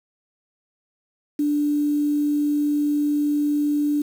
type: tone with quantisation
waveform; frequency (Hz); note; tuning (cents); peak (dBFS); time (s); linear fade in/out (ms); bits
sine; 293.7; D4; 0; -18; 1.39-4.02; 5; 7
effects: none